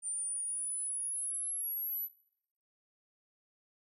sine exponential sweep, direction up, 9040 to 11980 Hz, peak -34 dBFS, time 0.02-2.09 s, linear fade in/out 50 ms, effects noise-tail reverb RT60 0.7 s tail -22 dB re dry

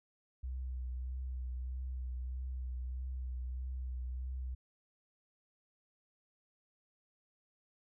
sine tone with vibrato, 63.3 Hz, B1, 43 cents sharp, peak -37 dBFS, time 0.43-4.55 s, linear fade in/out 10 ms, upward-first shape triangle, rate 1.6 Hz, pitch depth 32 cents each way, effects none

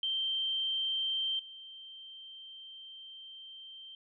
sine tone with level steps, 3136 Hz, G7, in tune, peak -30 / -46 dBFS, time 0.03-3.95 s, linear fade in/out 2 ms, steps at 1.39 s, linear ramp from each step 5 ms, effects none

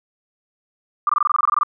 sine tone bursts, 1190 Hz, D6, 22 cents sharp, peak -13 dBFS, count 13, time 1.07-1.633 s, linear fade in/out 2 ms, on 23 ms, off 22 ms, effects none

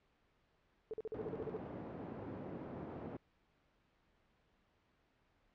sine tone bursts, 438.9 Hz, A4, 4 cents flat, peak -39 dBFS, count 10, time 0.91-1.566 s, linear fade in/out 0 ms, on 26 ms, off 44 ms
white band-pass noise, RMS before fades -47 dBFS, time 1.14-3.17 s, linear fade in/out 5 ms, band 100 to 430 Hz, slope 12 dB/octave
effects pink hiss -75 dBFS RMS until 5.54 s + low-pass 3000 Hz 12 dB/octave

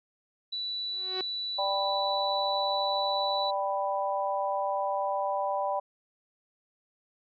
sine tone, 3954 Hz, B7, 1 cent sharp, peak -31 dBFS, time 0.52-3.51 s, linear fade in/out 10 ms
sawtooth tone with exponential growth, 372.8 Hz, F#4, 13 cents sharp, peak -26 dBFS, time 0.86-1.21 s, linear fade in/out 1 ms, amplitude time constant 76 ms
sine chord, G major, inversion second, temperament equal, 587.3 / 784 / 987.8 Hz, D5 / G5 / B5, 0 / 0 / 0 cents, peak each -31 / -31 / -32 dBFS, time 1.58-5.8 s, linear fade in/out 10 ms
effects resampled to 11025 Hz

